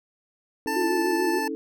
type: chord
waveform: sine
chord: A major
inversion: first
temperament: equal with one note detuned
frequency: 277.2 / 321.7 / 440 Hz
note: C#4 / E4 / A4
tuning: 0 / -42 / 0 cents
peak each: -32 dBFS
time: 0.66-1.55 s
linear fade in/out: 0 ms
type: tone with pitch glide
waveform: 25% pulse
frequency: 888 to 878.3 Hz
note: A5 to A5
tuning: +16 to -3 cents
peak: -23 dBFS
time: 0.67-1.48 s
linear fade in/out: 5 ms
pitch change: -19 cents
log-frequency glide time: 0.79-0.91 s
type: tone with vibrato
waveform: sine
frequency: 349.2 Hz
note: F4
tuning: in tune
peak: -23 dBFS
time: 0.76-1.39 s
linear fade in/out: 5 ms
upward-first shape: sine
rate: 6.9 Hz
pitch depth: 84 cents each way
effects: none